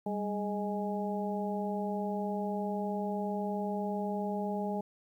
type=harmonic tone with a mistuned harmonic; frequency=207.7 Hz; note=G#3; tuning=in tune; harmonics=1 / 2 / 3 / 4; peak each=-34 / -38 / -39 / -38 dBFS; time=0.06-4.81 s; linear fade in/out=5 ms; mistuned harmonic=1; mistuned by=-78 cents; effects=11-bit